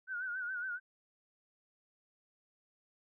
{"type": "tone with vibrato", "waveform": "sine", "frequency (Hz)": 1480, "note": "F#6", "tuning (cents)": 0, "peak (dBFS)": -36, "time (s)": [0.07, 0.8], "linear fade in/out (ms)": 50, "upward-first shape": "sine", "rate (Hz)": 7.2, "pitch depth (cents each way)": 80, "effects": []}